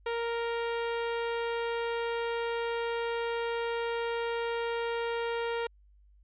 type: tone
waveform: sawtooth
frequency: 466.1 Hz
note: A#4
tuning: in tune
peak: -26 dBFS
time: 0.06-5.67 s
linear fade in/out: 5 ms
effects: added 50 Hz sine -57 dBFS peak until 6.23 s + resampled to 8000 Hz